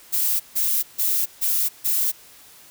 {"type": "noise bursts", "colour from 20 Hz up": "violet", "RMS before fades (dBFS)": -21, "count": 5, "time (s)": [0.12, 2.12], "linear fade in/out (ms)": 20, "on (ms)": 280, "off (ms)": 150, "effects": ["white hiss -48 dBFS RMS until 2.7 s"]}